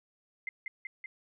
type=tone with echo; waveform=sine; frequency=2081 Hz; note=C7; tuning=10 cents flat; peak=-33 dBFS; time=0.47-0.49 s; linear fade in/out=2 ms; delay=190 ms; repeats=3; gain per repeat=-2 dB; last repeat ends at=1.06 s; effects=none